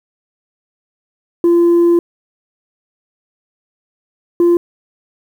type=tone pair in turn; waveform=sine; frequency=343.1 / 345.5 Hz; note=F4 / F4; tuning=-31 / -19 cents; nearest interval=unison; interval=12 cents; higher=second; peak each=-5 dBFS; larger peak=neither; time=1.44-1.99 / 4.4-4.57 s; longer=first; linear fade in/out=2 ms; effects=tanh soft clip ceiling -6 dBFS + 7-bit